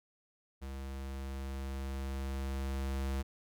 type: tone with level ramp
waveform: square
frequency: 67.5 Hz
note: C#2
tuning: 45 cents flat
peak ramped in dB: -41 to -33 dBFS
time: 0.61-3.23 s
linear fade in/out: 20 ms
effects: none